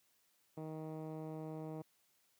10% pulse tone with low-pass filter, 157.1 Hz, D#3, 17 cents sharp, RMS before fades -45 dBFS, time 0.57-1.82 s, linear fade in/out 5 ms, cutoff 680 Hz, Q 0.53, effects white hiss -75 dBFS RMS until 2.39 s + high-pass 80 Hz 12 dB/octave

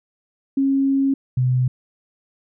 sine tone pair in turn, 272.5 / 126.94 Hz, C#4 / B2, -29 / +48 cents, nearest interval octave + minor second, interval 1323 cents, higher first, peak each -15 dBFS, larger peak neither, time 0.57-1.14 / 1.37-1.68 s, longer first, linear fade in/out 5 ms, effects none

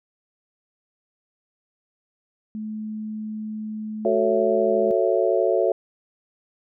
sine tone with pitch glide, 215.6 to 212.3 Hz, A3 to G#3, -35 to +38 cents, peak -28 dBFS, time 2.55-4.91 s, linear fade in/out 0 ms, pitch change -27 cents, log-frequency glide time 4.5-4.77 s
sine chord, F# minor seventh, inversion none, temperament just, 370 / 444 / 555 / 666 Hz, F#4 / A4 / C#5 / E5, 0 / +16 / +2 / +18 cents, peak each -23 dBFS, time 4.05-5.72 s, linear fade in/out 2 ms
effects none

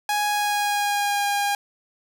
sawtooth tone with pitch glide, 830.6 to 811.2 Hz, G#5 to G#5, 0 to -41 cents, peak -17 dBFS, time 0.09-1.55 s, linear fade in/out 2 ms, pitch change -41 cents, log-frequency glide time 0.28-1.25 s, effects none

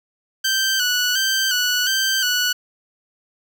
15% pulse tone with vibrato, 1517 Hz, F#6, 43 cents sharp, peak -11 dBFS, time 0.44-2.53 s, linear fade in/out 10 ms, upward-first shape square, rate 1.4 Hz, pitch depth 49 cents each way, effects none

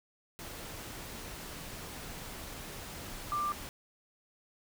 sine tone in noise, 1185 Hz, D6, 15 cents sharp, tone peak -30 dBFS, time 3.32-3.52 s, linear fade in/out 0 ms, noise pink, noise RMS -44 dBFS, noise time 0.39-3.69 s, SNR +11 dB, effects none

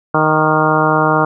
harmonic tone with a mistuned harmonic, 155.56 Hz, D#3, in tune, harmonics 1 / 2 / 3 / 4 / 5 / 6 / 7 / 8 / 9, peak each -19 / -19 / -19 / -19 / -19 / -19 / -19 / -19 / -19 dBFS, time 0.14-1.25 s, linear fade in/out 5 ms, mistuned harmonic 8, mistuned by -37 cents, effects none

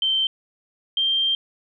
sine tone pair in turn, 3116 / 3170 Hz, G7 / G7, -11 / +19 cents, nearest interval unison, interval 30 cents, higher second, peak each -18 dBFS, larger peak neither, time 0.02-0.27 / 0.97-1.35 s, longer second, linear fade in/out 2 ms, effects none

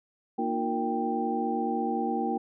sine tone cluster, 233.6 / 308 / 357.6 / 465.2 / 786 Hz, A#3 / D#4 / F4 / A#4 / G5, +4 / -17 / +41 / -4 / +4 cents, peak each -31 / -34 / -34 / -36 / -30 dBFS, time 0.38-2.38 s, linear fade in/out 10 ms, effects none

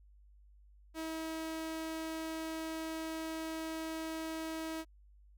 sawtooth tone, 321 Hz, E4, 46 cents flat, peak -34 dBFS, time 0.94-4.85 s, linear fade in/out 50 ms, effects added 50 Hz sine -58 dBFS peak until 5.37 s

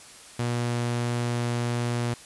sawtooth tone, 119.9 Hz, A#2, 49 cents sharp, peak -21 dBFS, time 0.39-2.14 s, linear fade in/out 5 ms, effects white hiss -47 dBFS RMS until 2.25 s + resampled to 24000 Hz

